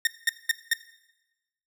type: tone bursts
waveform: sawtooth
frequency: 1835 Hz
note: A#6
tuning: 28 cents flat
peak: -16 dBFS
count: 4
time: 0.05-0.734 s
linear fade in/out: 2 ms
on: 21 ms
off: 200 ms
effects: noise-tail reverb RT60 1.0 s tail -17 dB re dry